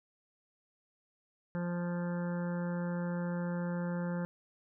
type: harmonic tone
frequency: 174.61 Hz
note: F3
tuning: in tune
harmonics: 1 / 2 / 3 / 5 / 6 / 7 / 8 / 9 / 10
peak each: -33 / -47 / -41 / -48 / -54 / -55 / -51 / -51 / -55 dBFS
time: 1.55-4.25 s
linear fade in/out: 0 ms
effects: none